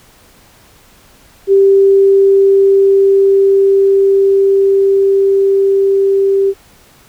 sine tone with level ramp, 392 Hz, G4, in tune, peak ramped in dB -4 to -8 dBFS, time 1.47-6.54 s, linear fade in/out 50 ms, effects pink hiss -45 dBFS RMS until 7.08 s

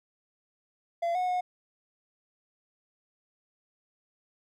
triangle tone with pitch steps, 682 / 730 / 725 Hz, F5 / F#5 / F#5, -41 / -24 / -35 cents, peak -24 dBFS, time 1.02-1.41 s, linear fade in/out 10 ms, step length 130 ms, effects none

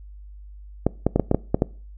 clicks, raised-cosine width 2 ms, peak -4 dBFS, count 8, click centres 0.866 / 1.066 / 1.16 / 1.197 / 1.314 / 1.346 / 1.545 / 1.621 s, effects noise-tail reverb RT60 0.4 s tail -22 dB re dry + added 50 Hz sine -39 dBFS peak until 1.97 s

